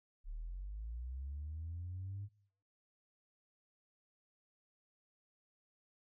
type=linear sweep; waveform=sine; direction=up; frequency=34.85 to 102.8 Hz; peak=-40 dBFS; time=0.24-2.29 s; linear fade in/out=50 ms; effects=noise-tail reverb RT60 0.6 s tail -23 dB re dry + tanh soft clip ceiling -37 dBFS